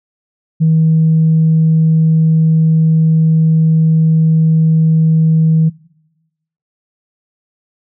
sine tone, 160 Hz, D#3, 49 cents sharp, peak -6 dBFS, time 0.6-5.7 s, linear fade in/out 20 ms, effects noise-tail reverb RT60 1.0 s tail -23 dB re dry + tanh soft clip ceiling -3 dBFS

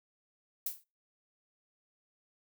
violet noise with exponential decay, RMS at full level -31 dBFS, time 0.66-0.84 s, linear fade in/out 5 ms, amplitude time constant 38 ms, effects noise-tail reverb RT60 0.3 s tail -26 dB re dry

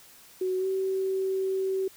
sine tone with pitch glide, 371.7 to 381.9 Hz, F#4 to G4, +8 to -45 cents, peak -25 dBFS, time 0.41-1.88 s, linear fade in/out 5 ms, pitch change +47 cents, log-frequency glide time 0.59-0.66 s, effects white hiss -53 dBFS RMS until 1.96 s

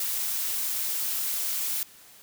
blue noise, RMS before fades -29 dBFS, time 0-1.83 s, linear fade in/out 2 ms, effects white hiss -52 dBFS RMS until 2.22 s

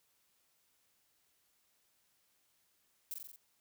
violet noise with echo, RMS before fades -41 dBFS, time 3.11-3.14 s, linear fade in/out 0 ms, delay 44 ms, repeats 5, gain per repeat -3 dB, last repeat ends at 3.36 s, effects white hiss -75 dBFS RMS until 3.6 s

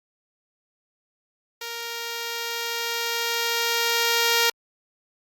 5% pulse tone with level ramp, 466.2 Hz, A#4, in tune, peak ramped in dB -20 to -6 dBFS, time 1.61-4.5 s, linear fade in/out 5 ms, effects Opus 48 kbps

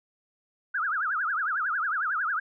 sine tone with vibrato, 1422 Hz, F6, 31 cents sharp, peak -25 dBFS, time 0.74-2.4 s, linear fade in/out 10 ms, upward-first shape triangle, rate 11 Hz, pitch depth 300 cents each way, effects none

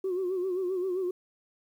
sine tone with vibrato, 368.9 Hz, F#4, 5 cents flat, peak -26 dBFS, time 0.04-1.11 s, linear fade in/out 5 ms, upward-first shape sine, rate 7.6 Hz, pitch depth 76 cents each way, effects tanh soft clip ceiling -24 dBFS + 10-bit

